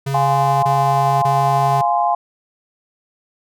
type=tone bursts; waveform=square; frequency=137.5 Hz; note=C#3; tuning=14 cents flat; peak=-20 dBFS; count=3; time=0.06-1.816 s; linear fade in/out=10 ms; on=570 ms; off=23 ms
type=chord; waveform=sine; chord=F minor; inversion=none; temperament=equal with one note detuned; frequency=698.5 / 830.6 / 1039.3 Hz; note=F5 / Ab5 / C6; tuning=0 / 0 / -12 cents; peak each=-17 / -18 / -20 dBFS; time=0.14-2.15 s; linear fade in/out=5 ms
effects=none